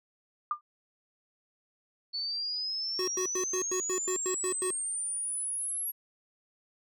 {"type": "tone with exponential decay", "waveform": "sine", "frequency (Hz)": 1200, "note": "D6", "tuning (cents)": 37, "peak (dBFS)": -23, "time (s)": [0.51, 0.61], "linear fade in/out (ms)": 2, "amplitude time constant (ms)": 20}
{"type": "exponential sweep", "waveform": "sine", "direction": "up", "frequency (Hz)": [4435, 11420], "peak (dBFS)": -31, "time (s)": [2.13, 5.92], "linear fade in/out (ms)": 20}
{"type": "tone bursts", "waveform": "square", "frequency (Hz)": 369.4, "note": "F#4", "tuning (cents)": -3, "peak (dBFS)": -31, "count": 10, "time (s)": [2.99, 4.706], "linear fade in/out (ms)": 2, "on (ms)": 87, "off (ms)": 94}
{"effects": []}